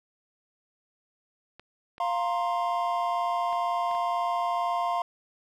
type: clicks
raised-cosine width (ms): 0.3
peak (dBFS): -30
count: 5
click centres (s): 1.596 / 1.981 / 3.528 / 3.913 / 3.95
type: chord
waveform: triangle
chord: F suspended fourth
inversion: none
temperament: equal with one note detuned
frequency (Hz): 698.5 / 932.3 / 1054.4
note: F5 / Bb5 / C6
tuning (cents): 0 / 0 / +13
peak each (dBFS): -26 / -30 / -28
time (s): 2-5.02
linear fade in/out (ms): 2
effects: none